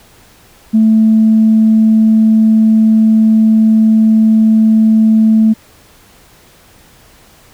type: tone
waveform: sine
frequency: 220 Hz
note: A3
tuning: in tune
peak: -4 dBFS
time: 0.73-5.54 s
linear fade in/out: 20 ms
effects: tanh soft clip ceiling 0 dBFS + pink hiss -44 dBFS RMS until 7.53 s